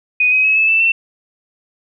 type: tone with pitch steps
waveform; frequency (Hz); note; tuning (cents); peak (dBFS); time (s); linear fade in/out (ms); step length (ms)
sine; 2489 / 2528 / 2568 / 2608 / 2649 / 2691; D#7 / D#7 / E7 / E7 / E7 / E7; 0 / +27 / -46 / -19 / +8 / +35; -10; 0.2-0.92; 5; 120
effects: none